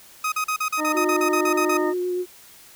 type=tone bursts; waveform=30% pulse; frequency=1257 Hz; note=D#6; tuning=17 cents sharp; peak=-19 dBFS; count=13; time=0.24-1.773 s; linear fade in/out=5 ms; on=81 ms; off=40 ms
type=harmonic tone; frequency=307 Hz; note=D#4; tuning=23 cents flat; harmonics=1 / 2 / 3 / 4 / 6; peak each=-25 / -28 / -30 / -31 / -33 dBFS; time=0.77-1.94 s; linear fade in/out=50 ms
type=tone with vibrato; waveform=sine; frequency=360 Hz; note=F#4; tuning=47 cents flat; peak=-22 dBFS; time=0.93-2.26 s; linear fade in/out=50 ms; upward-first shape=sine; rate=8.1 Hz; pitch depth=14 cents each way
effects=white hiss -48 dBFS RMS until 2.75 s